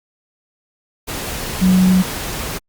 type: tone in noise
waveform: sine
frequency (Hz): 185.1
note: F#3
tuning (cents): +1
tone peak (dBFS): -9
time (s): 1.61-2.03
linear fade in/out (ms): 20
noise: pink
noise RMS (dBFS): -25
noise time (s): 1.07-2.59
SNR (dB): +13
effects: Opus 48 kbps